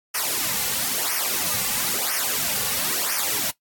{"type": "noise with flanger", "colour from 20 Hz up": "white", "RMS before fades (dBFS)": -24, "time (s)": [0.14, 3.51], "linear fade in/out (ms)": 10, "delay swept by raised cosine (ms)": [0.25, 3.15], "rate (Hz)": 1, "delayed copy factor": -0.85, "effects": ["noise-tail reverb RT60 0.1 s tail -17 dB re dry", "AAC 64 kbps"]}